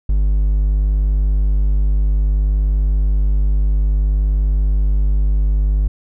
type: tone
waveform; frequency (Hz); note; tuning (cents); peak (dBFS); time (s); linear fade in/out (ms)
triangle; 50.3; G1; +45; -10; 0.09-5.88; 5
effects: none